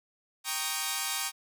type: chord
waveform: 5% pulse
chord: Eb dominant seventh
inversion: first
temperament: equal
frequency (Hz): 784 / 932.3 / 1108.7 / 1244.5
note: G5 / Bb5 / Db6 / Eb6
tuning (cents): 0 / 0 / 0 / 0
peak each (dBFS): -24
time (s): 0.44-1.32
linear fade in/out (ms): 50
effects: none